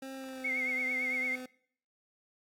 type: tone with pitch glide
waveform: 25% pulse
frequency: 266.6 to 254.4 Hz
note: C4 to C4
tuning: +33 to -48 cents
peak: -37 dBFS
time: 0.02-1.46 s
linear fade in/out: 5 ms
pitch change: -81 cents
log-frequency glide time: 0.16-0.66 s
type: tone with vibrato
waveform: sine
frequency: 2153 Hz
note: C7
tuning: 49 cents sharp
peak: -30 dBFS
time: 0.44-1.36 s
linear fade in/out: 10 ms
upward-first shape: triangle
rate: 8.9 Hz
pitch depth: 78 cents each way
effects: noise-tail reverb RT60 0.6 s tail -22 dB re dry + AAC 64 kbps